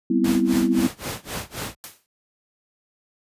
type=chord; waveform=sine; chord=C major seventh; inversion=second; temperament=equal; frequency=196 / 246.9 / 261.6 / 329.6 Hz; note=G3 / B3 / C4 / E4; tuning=0 / 0 / 0 / 0 cents; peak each=-24 / -21 / -24 / -22 dBFS; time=0.1-0.87 s; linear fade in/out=5 ms
type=noise with tremolo; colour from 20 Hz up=pink; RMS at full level=-28 dBFS; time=0.24-1.75 s; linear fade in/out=5 ms; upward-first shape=sine; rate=3.8 Hz; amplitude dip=95%
type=noise with exponential decay; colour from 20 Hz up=white; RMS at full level=-33 dBFS; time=1.84-2.06 s; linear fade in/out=0 ms; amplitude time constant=47 ms
effects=high-pass 60 Hz 12 dB/octave + resampled to 32000 Hz